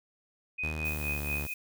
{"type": "tone with tremolo", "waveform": "sine", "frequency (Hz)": 2500, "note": "D#7", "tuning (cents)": 8, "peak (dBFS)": -29, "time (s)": [0.58, 1.54], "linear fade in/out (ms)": 10, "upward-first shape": "triangle", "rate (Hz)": 4.3, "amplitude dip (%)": 90}
{"type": "tone with pitch glide", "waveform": "sawtooth", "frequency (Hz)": [77.78, 72.99], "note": ["D#2", "D2"], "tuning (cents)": [0, -10], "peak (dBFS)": -30, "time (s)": [0.63, 1.47], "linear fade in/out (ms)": 10, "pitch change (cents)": -110, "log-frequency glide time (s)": [0.8, 1.11]}
{"type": "noise", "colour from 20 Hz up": "violet", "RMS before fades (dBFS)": -42, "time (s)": [0.85, 1.54], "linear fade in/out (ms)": 2}
{"effects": []}